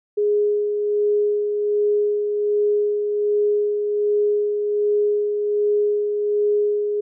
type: tone with tremolo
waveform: sine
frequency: 415.3 Hz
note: G#4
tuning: in tune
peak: -15 dBFS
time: 0.17-7.01 s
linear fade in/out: 10 ms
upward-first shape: sine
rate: 1.3 Hz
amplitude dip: 40%
effects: none